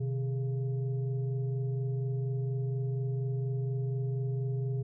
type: tone with frequency modulation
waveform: sine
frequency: 127.9 Hz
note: C3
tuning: 39 cents flat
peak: -29 dBFS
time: 0-4.83 s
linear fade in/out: 10 ms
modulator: 280 Hz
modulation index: 0.54
effects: none